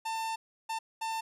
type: tone bursts at uneven times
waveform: 45% pulse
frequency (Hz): 895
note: A5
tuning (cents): +29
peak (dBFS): -32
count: 3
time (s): 0.05-0.36 / 0.69-0.79 / 1.01-1.21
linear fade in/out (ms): 10
effects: low-pass 12000 Hz 12 dB/octave